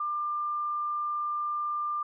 sine tone, 1194 Hz, D6, 28 cents sharp, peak -28 dBFS, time 0-2.03 s, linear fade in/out 5 ms, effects none

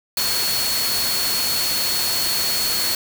sine tone in noise, 4365 Hz, C#8, 28 cents flat, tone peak -22 dBFS, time 0.17-2.95 s, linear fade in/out 2 ms, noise white, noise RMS -23 dBFS, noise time 0.17-2.95 s, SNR -2 dB, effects none

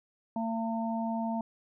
harmonic tone, 226.5 Hz, A#3, 50 cents flat, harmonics 1 / 3 / 4, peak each -31 / -36 / -37 dBFS, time 0.36-1.41 s, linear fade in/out 2 ms, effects none

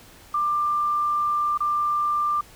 sine tone with dropouts, 1188 Hz, D6, 20 cents sharp, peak -20 dBFS, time 0.34-2.41 s, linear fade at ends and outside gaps 5 ms, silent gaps 1.576-1.604 s, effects pink hiss -49 dBFS RMS until 2.55 s

